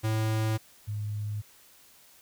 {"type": "tone pair in turn", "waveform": ["square", "sine"], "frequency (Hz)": [109.8, 104.88], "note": ["A2", "G#2"], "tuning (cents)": [-3, 17], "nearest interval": "minor second", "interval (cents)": 80, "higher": "first", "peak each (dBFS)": [-26, -30], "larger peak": "first", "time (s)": [[0.03, 0.58], [0.87, 1.42]], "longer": "neither", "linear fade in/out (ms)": 20, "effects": ["white hiss -57 dBFS RMS until 2.21 s"]}